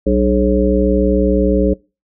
harmonic tone with a mistuned harmonic, 60.2 Hz, B1, 44 cents flat, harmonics 1 / 3 / 5 / 7 / 9, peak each -17 / -17 / -17 / -17 / -17 dBFS, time 0.06-1.74 s, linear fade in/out 10 ms, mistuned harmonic 3, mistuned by +120 cents, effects noise-tail reverb RT60 0.3 s tail -25 dB re dry

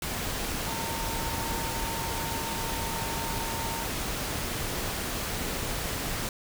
sine tone in noise, 912 Hz, A#5, 38 cents flat, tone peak -36 dBFS, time 0.67-3.84 s, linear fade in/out 2 ms, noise pink, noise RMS -32 dBFS, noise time 0.02-6.29 s, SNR -7 dB, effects none

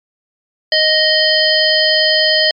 harmonic tone, 622.3 Hz, D#5, in tune, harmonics 1 / 3 / 5 / 7 / 8, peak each -16 / -16 / -16 / -16 / -16 dBFS, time 0.72-2.51 s, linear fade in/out 2 ms, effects MP3 64 kbps

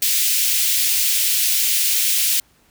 white high-pass noise, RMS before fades -18 dBFS, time 0.02-2.4 s, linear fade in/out 2 ms, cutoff 2300 Hz, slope 24 dB/octave, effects pink hiss -57 dBFS RMS until 2.7 s

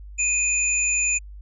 sine tone pair together, 2489 / 7040 Hz, D#7 / A8, 0 / 0 cents, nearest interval octave + tritone, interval 1800 cents, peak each -22 dBFS, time 0.18-1.19 s, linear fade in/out 20 ms, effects added 50 Hz sine -37 dBFS peak until 1.41 s

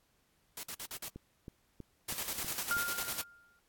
white noise bursts, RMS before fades -42 dBFS, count 5, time 0.57-1.084 s, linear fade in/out 2 ms, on 62 ms, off 51 ms
click train, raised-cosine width 3 ms, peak -32 dBFS, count 6, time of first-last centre 1.16-2.768 s, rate 3.11 Hz
white noise with tremolo, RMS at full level -36 dBFS, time 2.08-3.22 s, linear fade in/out 10 ms, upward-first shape square, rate 10 Hz, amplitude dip 55%
sine tone with exponential decay, 1403 Hz, F6, 8 cents sharp, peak -28 dBFS, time 2.71-3.59 s, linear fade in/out 0 ms, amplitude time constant 190 ms
effects pink hiss -73 dBFS RMS until 3.68 s + AAC 64 kbps

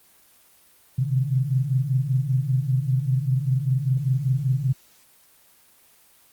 sine tone cluster, 126.6 / 131.7 / 152.1 Hz, B2 / C3 / D#3, +43 / +12 / -39 cents, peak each -24 / -22 / -28 dBFS, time 0.98-4.73 s, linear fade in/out 10 ms, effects white hiss -56 dBFS RMS until 6.32 s + Opus 24 kbps

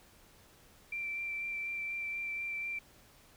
sine tone with vibrato, 2349 Hz, D7, in tune, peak -35 dBFS, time 0.92-2.79 s, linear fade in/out 5 ms, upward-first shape sine, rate 4.1 Hz, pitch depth 12 cents each way, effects pink hiss -61 dBFS RMS until 3.36 s

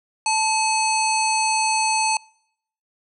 harmonic tone with a mistuned harmonic, 880 Hz, A5, in tune, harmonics 1 / 3 / 5 / 7 / 9 / 10, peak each -20 / -25 / -27 / -28 / -30 / -30 dBFS, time 0.26-2.17 s, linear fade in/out 2 ms, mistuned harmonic 3, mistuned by -52 cents, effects noise-tail reverb RT60 0.7 s tail -26 dB re dry

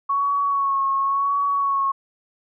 sine tone with vibrato, 1108.7 Hz, C#6, in tune, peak -18 dBFS, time 0.09-1.92 s, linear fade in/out 10 ms, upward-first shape sine, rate 0.93 Hz, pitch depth 30 cents each way, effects none

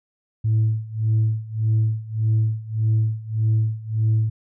sine tone with tremolo, 110 Hz, A2, in tune, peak -13 dBFS, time 0.44-4.3 s, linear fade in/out 10 ms, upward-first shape sine, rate 1.7 Hz, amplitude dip 90%, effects tanh soft clip ceiling -13 dBFS

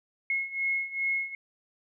sine beating tone pair, 2168 / 2170.5 Hz, C#7 / C#7, -39 / -37 cents, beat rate 2.5 Hz, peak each -32 / -29 dBFS, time 0.3-1.35 s, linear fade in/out 2 ms, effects none

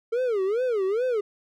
triangle tone with vibrato, 440 Hz, A4, in tune, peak -20 dBFS, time 0.12-1.21 s, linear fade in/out 10 ms, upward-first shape sine, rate 2.4 Hz, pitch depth 270 cents each way, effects none

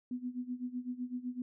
sine tone with tremolo, 248.5 Hz, B3, 11 cents sharp, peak -33 dBFS, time 0.11-1.42 s, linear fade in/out 2 ms, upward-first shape sine, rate 7.9 Hz, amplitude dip 85%, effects none

